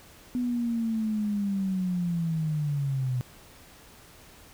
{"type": "linear sweep", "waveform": "sine", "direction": "down", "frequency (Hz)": [249.1, 123.47], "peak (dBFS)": -25, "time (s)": [0.35, 3.21], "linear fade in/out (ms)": 0, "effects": ["pink hiss -52 dBFS RMS until 4.53 s"]}